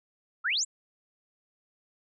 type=exponential sweep; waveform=sine; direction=up; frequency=1244.5 to 8120 Hz; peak=-25 dBFS; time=0.44-0.65 s; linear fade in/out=20 ms; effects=none